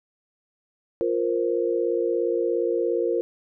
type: chord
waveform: sine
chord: F suspended fourth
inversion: none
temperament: equal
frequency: 349.2 / 466.2 / 523.3 Hz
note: F4 / Bb4 / C5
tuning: 0 / 0 / 0 cents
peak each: -25 / -24 / -28 dBFS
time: 1.01-3.21 s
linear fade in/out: 0 ms
effects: none